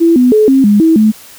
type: tone with pitch steps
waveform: sine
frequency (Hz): 334 / 249.8 / 429 / 267.8 / 206.2 / 323.6 / 216.1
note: E4 / B3 / A4 / C4 / G#3 / E4 / A3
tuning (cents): +23 / +20 / -44 / +40 / -12 / -32 / -31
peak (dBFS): -4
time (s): 0-1.12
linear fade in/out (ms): 20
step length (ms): 160
effects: white hiss -36 dBFS RMS until 1.38 s